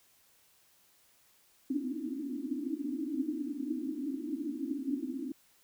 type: band-pass noise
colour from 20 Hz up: pink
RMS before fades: -36 dBFS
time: 1.7-5.32 s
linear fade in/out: 5 ms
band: 250 to 320 Hz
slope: 96 dB/octave
effects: white hiss -66 dBFS RMS until 5.63 s